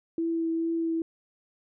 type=tone with vibrato; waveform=sine; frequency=329.6 Hz; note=E4; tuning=in tune; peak=-25 dBFS; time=0.18-1.02 s; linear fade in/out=2 ms; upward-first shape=triangle; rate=2.3 Hz; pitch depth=14 cents each way; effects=none